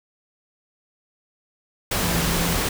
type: tone in noise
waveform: sine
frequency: 170 Hz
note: F3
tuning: 46 cents flat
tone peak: -25 dBFS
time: 2.03-2.54 s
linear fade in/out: 5 ms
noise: pink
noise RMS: -23 dBFS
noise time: 1.91-2.69 s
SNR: -5 dB
effects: none